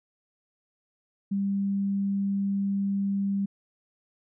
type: tone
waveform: sine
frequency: 198 Hz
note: G3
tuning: 18 cents sharp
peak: -24 dBFS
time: 1.31-3.46 s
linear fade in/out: 10 ms
effects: none